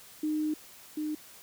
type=tone pair in turn; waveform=sine; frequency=306.5 / 305.1 Hz; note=D#4 / D#4; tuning=-26 / -34 cents; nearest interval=unison; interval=8 cents; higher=first; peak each=-27 / -30 dBFS; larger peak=first; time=0.23-0.54 / 0.97-1.15 s; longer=first; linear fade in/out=5 ms; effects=white hiss -52 dBFS RMS until 1.42 s